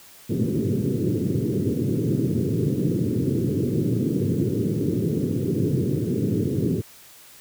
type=band-pass noise; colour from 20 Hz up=pink; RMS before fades=-23 dBFS; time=0.29-6.82 s; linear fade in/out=20 ms; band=100 to 430 Hz; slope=48 dB/octave; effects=white hiss -48 dBFS RMS until 7.4 s